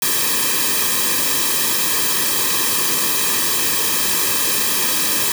white noise with comb filter, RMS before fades -18 dBFS, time 0.02-5.32 s, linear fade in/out 2 ms, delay 1.4 ms, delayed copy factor -1, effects none

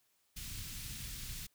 pink band-stop noise, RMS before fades -44 dBFS, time 0.36-1.47 s, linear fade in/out 10 ms, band 130 to 2900 Hz, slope 12 dB/octave, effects white hiss -75 dBFS RMS until 1.54 s

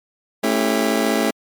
25% pulse chord, A dominant seventh, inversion none, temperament just, 220 / 275 / 330 / 396 Hz, A3 / C#4 / E4 / G4, 0 / -14 / +2 / +18 cents, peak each -17 / -18 / -21 / -21 dBFS, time 0.43-1.31 s, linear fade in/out 10 ms, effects MP3 96 kbps

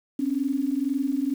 sine tone pair together, 261.6 / 283.6 Hz, C4 / C#4, 0 / +40 cents, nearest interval minor second, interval 140 cents, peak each -26 / -25 dBFS, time 0.19-1.34 s, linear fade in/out 5 ms, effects 8-bit

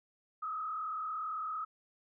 sine tone with frequency modulation, 1268 Hz, D#6, 32 cents sharp, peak -35 dBFS, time 0.42-1.65 s, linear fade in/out 10 ms, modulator 37.8 Hz, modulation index 1.1, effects none

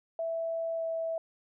sine tone with pitch glide, 659.3 to 655.1 Hz, E5 to E5, 0 to -11 cents, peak -30 dBFS, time 0.19-1.18 s, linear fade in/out 2 ms, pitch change -11 cents, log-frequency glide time 0.76-0.83 s, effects none

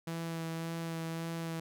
sawtooth tone with vibrato, 164.81 Hz, E3, in tune, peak -32 dBFS, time 0.07-1.6 s, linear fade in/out 5 ms, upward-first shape sine, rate 1.8 Hz, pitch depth 14 cents each way, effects none

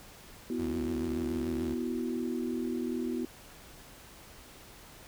sine chord, B suspended fourth, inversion none, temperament equal, 246.9 / 329.6 / 370 Hz, B3 / E4 / F#4, 0 / 0 / 0 cents, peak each -33 / -36 / -37 dBFS, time 0.5-3.25 s, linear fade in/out 2 ms
sawtooth tone with vibrato, 77.78 Hz, D#2, in tune, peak -35 dBFS, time 0.58-1.75 s, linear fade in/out 20 ms, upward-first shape sine, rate 6.9 Hz, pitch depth 250 cents each way
effects pink hiss -52 dBFS RMS until 5.07 s

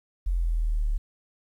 sine exponential sweep, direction down, 44.55 to 35.82 Hz, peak -22 dBFS, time 0.26-0.98 s, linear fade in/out 10 ms, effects 10-bit

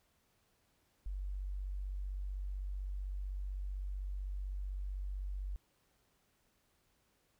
sine tone, 47.88 Hz, G1, 40 cents flat, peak -37 dBFS, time 1.06-5.56 s, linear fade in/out 0 ms, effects pink hiss -75 dBFS RMS until 7.39 s

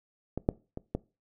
clicks, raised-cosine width 2 ms, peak -18 / -10 / -23 / -16 dBFS, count 4, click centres 0.376 / 0.489 / 0.774 / 0.95 s, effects noise-tail reverb RT60 0.3 s tail -21 dB re dry

